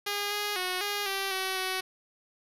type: tone with pitch steps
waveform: 5% pulse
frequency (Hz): 408.5 / 413.4 / 366.5 / 409.4 / 389.6 / 378.7 / 374.9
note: G#4 / G#4 / F#4 / G#4 / G4 / F#4 / F#4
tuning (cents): -29 / -8 / -16 / -25 / -11 / +40 / +23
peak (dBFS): -18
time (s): 0.06-1.81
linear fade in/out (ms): 10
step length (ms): 250
effects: resampled to 32000 Hz + 9-bit